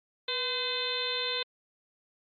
harmonic tone with a mistuned harmonic, 511 Hz, C5, 41 cents flat, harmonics 1 / 2 / 3 / 4 / 5 / 6 / 7 / 8, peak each -37 / -41 / -41 / -41 / -39 / -41 / -33 / -36 dBFS, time 0.28-1.43 s, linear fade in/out 5 ms, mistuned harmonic 1, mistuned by -75 cents, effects Opus 48 kbps

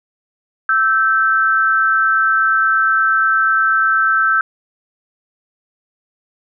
sine tone pair together, 1324 / 1552.4 Hz, E6 / G6, +7 / -17 cents, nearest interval minor third, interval 276 cents, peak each -14 dBFS, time 0.69-4.41 s, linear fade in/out 2 ms, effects none

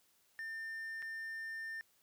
triangle tone with dropouts, 1800 Hz, A6, 39 cents sharp, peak -39 dBFS, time 0.39-1.81 s, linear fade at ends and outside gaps 0 ms, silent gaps 1.021-1.025 s, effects white hiss -72 dBFS RMS until 2.02 s

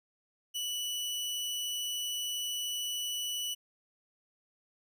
sawtooth tone, 2959 Hz, F#7, 1 cent flat, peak -30 dBFS, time 0.54-3.55 s, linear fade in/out 20 ms, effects none

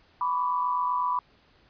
sine tone cluster, 991 / 1115 / 1163 Hz, B5 / C#6 / D6, +6 / +10 / -17 cents, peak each -25 / -34 / -31 dBFS, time 0.21-1.19 s, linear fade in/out 2 ms, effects pink hiss -61 dBFS RMS until 1.69 s + resampled to 11025 Hz

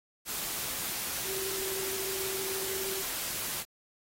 sine tone in noise, 384.4 Hz, G4, 34 cents flat, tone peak -38 dBFS, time 1.24-3.04 s, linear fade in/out 50 ms, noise white, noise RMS -35 dBFS, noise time 0.25-3.65 s, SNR -6 dB, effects AAC 48 kbps

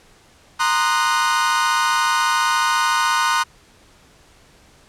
40% pulse chord, C half-diminished seventh, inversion third, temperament equal with one note detuned, 932.3 / 1046.5 / 1230.9 / 1480 Hz, Bb5 / C6 / Eb6 / Gb6, 0 / 0 / -19 / 0 cents, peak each -21 dBFS, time 0.59-3.44 s, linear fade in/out 20 ms, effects pink hiss -51 dBFS RMS until 4.88 s + low-pass 9000 Hz 12 dB/octave

